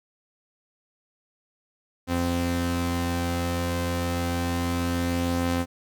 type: tone pair together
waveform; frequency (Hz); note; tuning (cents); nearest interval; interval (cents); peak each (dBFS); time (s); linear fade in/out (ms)
sawtooth; 86.43 / 259; F2 / C4; -17 / -17; octave + perfect fifth; 1900; -23; 2.07-5.66; 50
effects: none